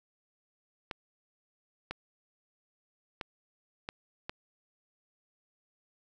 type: clicks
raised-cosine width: 0.3 ms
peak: -20 dBFS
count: 5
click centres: 0.912 / 1.91 / 3.212 / 3.889 / 4.295 s
effects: none